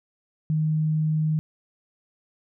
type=tone; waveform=sine; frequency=155.56 Hz; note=D#3; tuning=in tune; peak=-20 dBFS; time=0.5-1.39 s; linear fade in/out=0 ms; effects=none